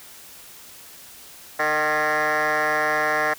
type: tone with frequency modulation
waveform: sine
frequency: 1222 Hz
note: D#6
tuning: 32 cents flat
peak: -16 dBFS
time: 1.59-3.34 s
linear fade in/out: 10 ms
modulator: 153 Hz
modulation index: 4.9
effects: tanh soft clip ceiling -18 dBFS + white hiss -44 dBFS RMS until 3.38 s